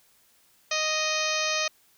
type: harmonic tone with a mistuned harmonic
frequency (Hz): 622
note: D#5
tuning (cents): -1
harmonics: 1 / 2 / 3 / 4 / 5 / 6 / 7 / 8 / 9 / 10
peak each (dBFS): -32 / -33 / -34 / -30 / -36 / -35 / -35 / -36 / -36 / -34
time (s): 0.71-1.68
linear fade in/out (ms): 5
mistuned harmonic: 7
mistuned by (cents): -38
effects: white hiss -62 dBFS RMS until 1.97 s